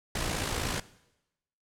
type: noise with amplitude modulation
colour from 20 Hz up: pink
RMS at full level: -29 dBFS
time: 0.15-0.8 s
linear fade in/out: 5 ms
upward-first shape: sine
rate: 56.1 Hz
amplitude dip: 55%
effects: noise-tail reverb RT60 0.9 s tail -19 dB re dry + low-pass 10000 Hz 12 dB/octave